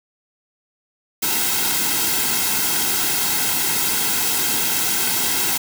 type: noise with comb filter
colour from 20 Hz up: white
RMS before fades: -20 dBFS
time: 1.22-5.58 s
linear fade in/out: 10 ms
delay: 1.7 ms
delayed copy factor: -0.7
effects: none